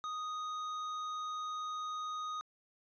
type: tone with tanh clipping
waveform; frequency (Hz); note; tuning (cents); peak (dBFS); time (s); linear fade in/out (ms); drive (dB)
sine; 1244.5; D#6; 0; -39; 0.04-2.41; 0; 11
effects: resampled to 16000 Hz